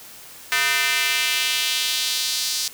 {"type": "tone with high-pass filter sweep", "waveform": "square", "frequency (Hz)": 138.6, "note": "C#3", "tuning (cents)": 0, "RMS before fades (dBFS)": -22, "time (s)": [0.52, 2.68], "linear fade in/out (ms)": 0, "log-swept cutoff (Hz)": [1800, 4900], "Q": 1.8, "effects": ["white hiss -42 dBFS RMS until 2.73 s"]}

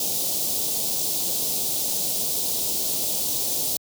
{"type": "band-stop noise", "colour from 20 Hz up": "white", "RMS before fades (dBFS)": -25, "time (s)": [0, 3.77], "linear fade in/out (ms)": 2, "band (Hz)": [730, 3600], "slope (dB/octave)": 24, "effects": ["high-pass 100 Hz 12 dB/octave"]}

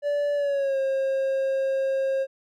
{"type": "tone with pitch glide", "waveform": "triangle", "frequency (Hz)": [579, 537.1], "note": ["D5", "C5"], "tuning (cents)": [-25, 45], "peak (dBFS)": -20, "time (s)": [0.02, 2.27], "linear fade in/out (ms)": 50, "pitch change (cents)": -130, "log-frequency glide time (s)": [0.35, 0.78], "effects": []}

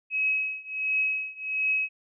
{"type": "tone with tremolo", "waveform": "sine", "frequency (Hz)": 2556, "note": "D#7", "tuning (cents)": 46, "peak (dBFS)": -21, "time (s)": [0.1, 1.89], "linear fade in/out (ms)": 50, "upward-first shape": "triangle", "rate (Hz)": 1.4, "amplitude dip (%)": 95, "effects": []}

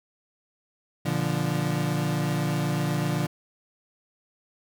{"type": "chord", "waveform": "35% pulse", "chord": "Bb major", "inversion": "none", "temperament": "equal with one note detuned", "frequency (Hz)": [119.4, 146.83, 174.61], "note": ["Bb2", "D3", "F3"], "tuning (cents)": [42, 0, 0], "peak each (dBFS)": [-30, -25, -27], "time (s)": [1.05, 3.27], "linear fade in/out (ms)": 10, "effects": []}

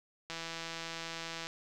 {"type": "click train", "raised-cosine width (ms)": 0.2, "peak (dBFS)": -23, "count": 194, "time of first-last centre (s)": [0.3, 1.47], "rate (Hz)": 165, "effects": []}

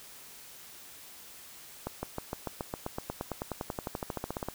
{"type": "accelerating click train", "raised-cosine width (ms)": 1, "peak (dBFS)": -19, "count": 27, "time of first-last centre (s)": [1.87, 4.486], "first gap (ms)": 160, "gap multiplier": 0.96, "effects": ["white hiss -50 dBFS RMS until 4.54 s"]}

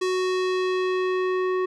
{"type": "tone with low-pass filter sweep", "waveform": "square", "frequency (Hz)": 370, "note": "F#4", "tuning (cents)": 0, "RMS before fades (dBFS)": -24, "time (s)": [0.01, 1.66], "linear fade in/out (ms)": 10, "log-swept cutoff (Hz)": [6600, 1600], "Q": 1, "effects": []}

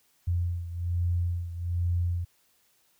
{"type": "beating tone pair", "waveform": "sine", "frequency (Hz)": [86.8, 88], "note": ["F2", "F2"], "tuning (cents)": [-10, 14], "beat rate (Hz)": 1.2, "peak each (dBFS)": [-27, -32], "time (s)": [0.27, 2.25], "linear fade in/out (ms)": 10, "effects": ["white hiss -67 dBFS RMS until 2.99 s"]}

